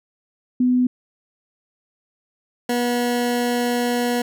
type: tone pair in turn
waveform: sine / 20% pulse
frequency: 250 / 242.2 Hz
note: B3 / B3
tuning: +21 / -34 cents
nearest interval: minor second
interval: 55 cents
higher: first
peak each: -14 dBFS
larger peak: neither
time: 0.6-0.87 / 2.69-4.22 s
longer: second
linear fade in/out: 5 ms
effects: none